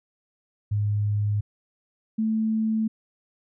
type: tone pair in turn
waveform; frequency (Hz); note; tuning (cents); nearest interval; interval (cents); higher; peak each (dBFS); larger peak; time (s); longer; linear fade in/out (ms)
sine; 103.83 / 220; G#2 / A3; 0 / 0; octave + minor second; 1300; second; -21; neither; 0.71-1.41 / 2.18-2.88; neither; 10
effects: none